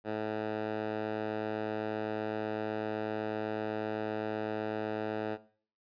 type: tone with band-pass filter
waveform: 10% pulse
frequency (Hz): 107.9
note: A2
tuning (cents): -33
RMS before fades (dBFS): -35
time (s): 0.04-5.38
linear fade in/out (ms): 50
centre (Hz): 620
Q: 0.57
effects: noise-tail reverb RT60 0.5 s tail -18 dB re dry + resampled to 11025 Hz